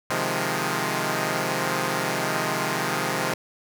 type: chord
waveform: 5% pulse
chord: F minor seventh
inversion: second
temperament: equal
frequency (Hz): 130.81 / 155.56 / 174.61 / 207.7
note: C3 / Eb3 / F3 / Ab3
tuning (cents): 0 / 0 / 0 / 0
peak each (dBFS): -18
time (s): 0.1-3.34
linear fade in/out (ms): 2
effects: none